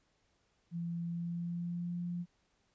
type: tone with pitch glide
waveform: sine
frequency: 170 to 174.58 Hz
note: F3 to F3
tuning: -46 to 0 cents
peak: -35 dBFS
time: 0.71-2.26 s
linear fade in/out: 50 ms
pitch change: +46 cents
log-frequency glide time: 1.06-1.99 s
effects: pink hiss -75 dBFS RMS until 2.74 s + resampled to 16000 Hz